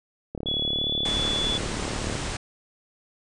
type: click train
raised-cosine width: 2 ms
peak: -19 dBFS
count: 67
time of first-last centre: 0.35-2.153 s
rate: 36.6 Hz
type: tone with pitch glide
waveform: sine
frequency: 3386 to 3441 Hz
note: G#7 to A7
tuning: +33 to -39 cents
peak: -24 dBFS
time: 0.46-1.58 s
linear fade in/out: 10 ms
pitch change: +28 cents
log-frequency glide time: 0.6-0.92 s
type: low-pass noise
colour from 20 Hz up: pink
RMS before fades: -31 dBFS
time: 1.05-2.37 s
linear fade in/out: 5 ms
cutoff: 9300 Hz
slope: 96 dB/octave
effects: none